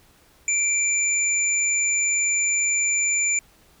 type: tone pair together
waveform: sine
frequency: 2349 / 7039 Hz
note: D7 / A8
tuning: 0 / 0 cents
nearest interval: octave + perfect fifth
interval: 1900 cents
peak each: -23 / -21 dBFS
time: 0.48-3.39 s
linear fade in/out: 2 ms
effects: pink hiss -56 dBFS RMS until 3.8 s